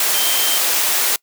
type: tone in noise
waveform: sine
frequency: 3137 Hz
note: G7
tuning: 1 cent sharp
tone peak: -22 dBFS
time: 0.14-0.58 s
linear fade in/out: 2 ms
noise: white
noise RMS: -17 dBFS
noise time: 0-1.16 s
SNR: -8 dB
effects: noise-tail reverb RT60 0.1 s tail -24 dB re dry + high-pass 400 Hz 12 dB/octave